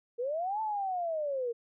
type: linear two-way sweep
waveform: sine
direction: up then down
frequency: 457.6 to 887 to 457.6 Hz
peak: -30 dBFS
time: 0.18-1.53 s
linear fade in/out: 20 ms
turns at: 0.61 s
effects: none